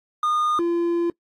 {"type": "tone pair in turn", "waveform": "triangle", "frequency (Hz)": [1222, 342.1], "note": ["D#6", "F4"], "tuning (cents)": [-32, -36], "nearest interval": "octave + minor seventh", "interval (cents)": 2204, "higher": "first", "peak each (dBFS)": -17, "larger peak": "neither", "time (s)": [[0.23, 0.59], [0.59, 1.1]], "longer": "second", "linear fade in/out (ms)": 2, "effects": ["noise-tail reverb RT60 0.1 s tail -23 dB re dry", "AAC 64 kbps"]}